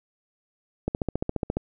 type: click train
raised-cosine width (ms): 2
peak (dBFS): -12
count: 11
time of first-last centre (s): 0.88-1.57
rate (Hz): 14.5
effects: none